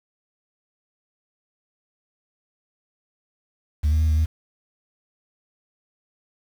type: tone with pitch steps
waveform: sine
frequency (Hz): 74.4 / 77.7 / 78.9 / 77.3 / 79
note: D2 / D#2 / D#2 / D#2 / D#2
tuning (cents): +23 / -2 / +25 / -11 / +27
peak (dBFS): -14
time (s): 3.83-4.26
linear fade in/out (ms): 20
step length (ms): 86
effects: tanh soft clip ceiling -15 dBFS + 7-bit